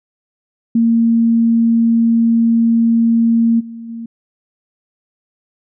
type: tone with level steps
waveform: sine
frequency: 230 Hz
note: A#3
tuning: 23 cents flat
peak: -9 / -27 / -24 dBFS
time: 0.75-4.06 s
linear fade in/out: 5 ms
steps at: 3.59 / 3.88 s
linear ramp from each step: 20 ms
effects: none